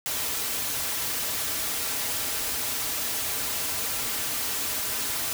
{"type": "noise with comb filter", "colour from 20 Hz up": "white", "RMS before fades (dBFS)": -29, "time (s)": [0.06, 5.33], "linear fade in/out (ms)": 0, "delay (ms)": 5.5, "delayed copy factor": -0.5, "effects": []}